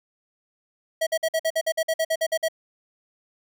square tone bursts, 645 Hz, E5, 38 cents flat, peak -21 dBFS, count 14, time 1.01-2.485 s, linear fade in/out 10 ms, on 58 ms, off 51 ms, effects none

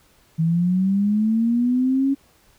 sine linear sweep, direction up, 159.2 to 277.2 Hz, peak -16 dBFS, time 0.38-2.15 s, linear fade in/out 20 ms, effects pink hiss -57 dBFS RMS until 2.58 s

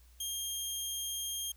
15% pulse tone, 3217 Hz, G7, 44 cents sharp, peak -28 dBFS, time 0.2-1.52 s, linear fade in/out 5 ms, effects added 60 Hz sine -57 dBFS peak until 1.56 s + white hiss -67 dBFS RMS until 1.56 s

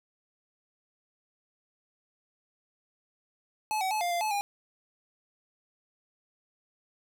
square tone with pitch steps, 859 / 757 / 859 / 701 / 693 / 861 / 811 Hz, A5 / F#5 / A5 / F5 / F5 / A5 / G#5, -42 / +39 / -42 / +6 / -14 / -38 / -41 cents, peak -28 dBFS, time 3.71-4.41 s, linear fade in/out 0 ms, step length 100 ms, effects none

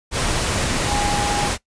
sine tone in noise, 821 Hz, G#5, 20 cents flat, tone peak -22 dBFS, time 0.86-1.51 s, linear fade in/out 50 ms, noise pink, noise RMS -21 dBFS, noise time 0.11-1.58 s, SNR -4 dB, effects noise-tail reverb RT60 0.1 s tail -18 dB re dry + resampled to 22050 Hz

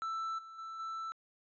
triangle tone with level steps, 1326 Hz, E6, 10 cents sharp, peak -33 / -46 / -40 / -36 dBFS, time 0.02-1.12 s, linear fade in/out 0 ms, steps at 0.38 / 0.58 / 0.79 s, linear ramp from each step 10 ms, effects resampled to 16000 Hz

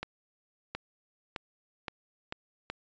accelerating click train, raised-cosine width 0.3 ms, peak -19 dBFS, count 6, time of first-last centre 0.03-2.7 s, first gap 720 ms, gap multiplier 0.85, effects resampled to 16000 Hz

